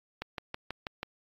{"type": "click train", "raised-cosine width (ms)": 0.3, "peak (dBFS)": -19, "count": 6, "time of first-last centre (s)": [0.22, 1.03], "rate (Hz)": 6.17, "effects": ["AAC 32 kbps"]}